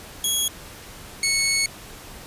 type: tone pair in turn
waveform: 15% pulse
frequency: 3322 / 2204 Hz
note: G#7 / C#7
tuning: 0 / -11 cents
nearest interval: perfect fifth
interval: 711 cents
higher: first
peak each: -13 dBFS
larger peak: neither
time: 0.24-0.48 / 1.23-1.66 s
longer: second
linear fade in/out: 2 ms
effects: pink hiss -41 dBFS RMS until 2.26 s + resampled to 32000 Hz

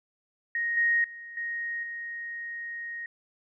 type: tone with level steps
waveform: sine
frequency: 1870 Hz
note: A#6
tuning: 5 cents sharp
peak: -26 / -21 / -40 / -30 / -34 dBFS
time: 0.55-3.06 s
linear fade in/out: 2 ms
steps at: 0.77 / 1.04 / 1.37 / 1.83 s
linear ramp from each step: 2 ms
effects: none

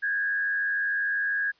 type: tone with frequency modulation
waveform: sine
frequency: 1640 Hz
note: G#6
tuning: 22 cents flat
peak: -24 dBFS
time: 0.02-1.52 s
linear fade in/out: 20 ms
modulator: 87 Hz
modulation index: 0.67
effects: white hiss -63 dBFS RMS until 1.59 s + resampled to 11025 Hz

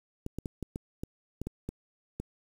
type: clicks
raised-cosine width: 3 ms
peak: -22 dBFS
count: 10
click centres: 0.264 / 0.386 / 0.458 / 0.627 / 0.759 / 1.035 / 1.416 / 1.47 / 1.69 / 2.2 s
effects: 8-bit

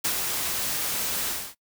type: noise with ADSR envelope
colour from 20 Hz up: white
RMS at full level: -24 dBFS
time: 0.04-1.55 s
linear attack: 12 ms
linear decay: 81 ms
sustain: -4 dB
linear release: 270 ms
effects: noise-tail reverb RT60 0.1 s tail -21 dB re dry

